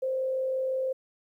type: tone with frequency modulation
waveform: sine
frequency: 523.3 Hz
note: C5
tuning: in tune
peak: -26 dBFS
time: 0.02-0.93 s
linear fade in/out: 10 ms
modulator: 45.8 Hz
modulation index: 0.25
effects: 11-bit